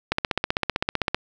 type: click train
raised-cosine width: 0.3 ms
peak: -5 dBFS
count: 17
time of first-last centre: 0.12-1.146 s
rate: 15.6 Hz
effects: none